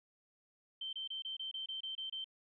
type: tone bursts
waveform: sine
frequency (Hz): 3114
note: G7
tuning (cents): -12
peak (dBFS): -39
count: 10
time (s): 0.81-2.244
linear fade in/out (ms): 5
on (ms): 120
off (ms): 26
effects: none